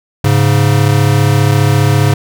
square tone pair together, 103.83 / 138.7 Hz, G#2 / C#3, 0 / +1 cents, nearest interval perfect fourth, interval 501 cents, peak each -11 dBFS, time 0.24-2.14 s, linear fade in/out 5 ms, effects none

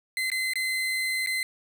35% pulse tone with dropouts, 2054 Hz, C7, 33 cents flat, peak -24 dBFS, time 0.17-1.43 s, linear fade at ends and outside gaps 1 ms, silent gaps 0.301-0.317 / 0.535-0.556 / 1.262-1.271 s, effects none

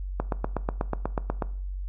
click train, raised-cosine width 1 ms, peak -12 dBFS, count 11, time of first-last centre 0.2-1.422 s, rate 8.18 Hz, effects noise-tail reverb RT60 0.5 s tail -18 dB re dry + added 47 Hz sine -30 dBFS peak until 1.88 s

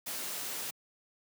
white noise, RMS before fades -38 dBFS, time 0.06-0.71 s, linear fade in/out 10 ms, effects high-pass 150 Hz 12 dB/octave

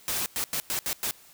white noise bursts at uneven times, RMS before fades -29 dBFS, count 6, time 0.08-0.26 / 0.36-0.44 / 0.53-0.6 / 0.7-0.79 / 0.86-0.93 / 1.03-1.11 s, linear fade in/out 0 ms, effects white hiss -54 dBFS RMS until 1.33 s

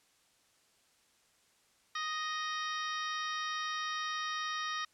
harmonic tone, 622.3 Hz, D#5, in tune, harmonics 2 / 3 / 4 / 5 / 6 / 7 / 8 / 9, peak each -37 / -40 / -49 / -47 / -43 / -54 / -51 / -46 dBFS, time 1.95-4.85 s, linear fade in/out 5 ms, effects white hiss -69 dBFS RMS until 4.93 s + low-pass 9000 Hz 12 dB/octave

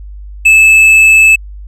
sine tone with tanh clipping, 2615 Hz, E7, 15 cents flat, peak -3 dBFS, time 0.45-1.36 s, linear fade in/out 10 ms, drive 6 dB, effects added 50 Hz sine -25 dBFS peak until 1.67 s

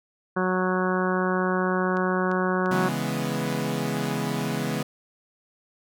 harmonic tone, 184.4 Hz, F#3, 6 cents flat, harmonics 1 / 2 / 3 / 4 / 5 / 6 / 7 / 8 / 9, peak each -26 / -27 / -31 / -34 / -34 / -30 / -36 / -31 / -37 dBFS, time 0.36-2.89 s, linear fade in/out 10 ms
click train, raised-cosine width 0.2 ms, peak -26 dBFS, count 8, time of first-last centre 1.97-4.384 s, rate 2.9 Hz
sawtooth chord, C# minor seventh, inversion none, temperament equal, 138.59 / 164.81 / 207.7 / 246.9 Hz, C#3 / E3 / G#3 / B3, 0 / 0 / 0 / 0 cents, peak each -27 dBFS, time 2.71-4.83 s, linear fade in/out 5 ms
effects none

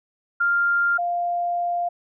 sine tone pair in turn, 1396.9 / 698.5 Hz, F6 / F5, 0 / 0 cents, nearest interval octave, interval 1200 cents, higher first, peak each -17 / -21 dBFS, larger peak first, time 0.4-0.98 / 0.98-1.89 s, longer second, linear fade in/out 10 ms, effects none

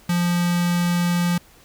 square tone with notch filter, 174.61 Hz, F3, in tune, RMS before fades -20 dBFS, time 0.09-1.38 s, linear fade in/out 5 ms, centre 440 Hz, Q 0.77, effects pink hiss -51 dBFS RMS until 1.64 s

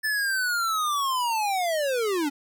square linear sweep, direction down, 1760 to 272.8 Hz, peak -24 dBFS, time 0.03-2.3 s, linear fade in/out 20 ms, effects none

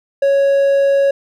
triangle tone, 554.4 Hz, C#5, in tune, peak -8 dBFS, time 0.22-1.11 s, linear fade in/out 5 ms, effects none

